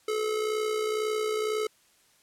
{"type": "tone with amplitude modulation", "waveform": "square", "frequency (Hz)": 431, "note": "A4", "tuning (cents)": -36, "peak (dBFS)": -25, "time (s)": [0.08, 1.67], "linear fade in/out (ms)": 5, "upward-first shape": "sine", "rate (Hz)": 62, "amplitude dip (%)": 50, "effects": ["white hiss -63 dBFS RMS until 2.22 s", "low-pass 11000 Hz 12 dB/octave"]}